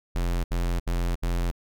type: tone bursts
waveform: square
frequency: 43.37 Hz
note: F1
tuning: 11 cents flat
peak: -24 dBFS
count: 4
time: 0.15-1.514 s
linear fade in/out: 10 ms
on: 290 ms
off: 68 ms
effects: none